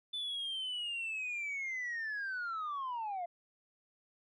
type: linear sweep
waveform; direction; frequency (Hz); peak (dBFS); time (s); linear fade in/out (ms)
sine; down; 3520 to 677; -34; 0.13-3.26; 10
effects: tanh soft clip ceiling -34 dBFS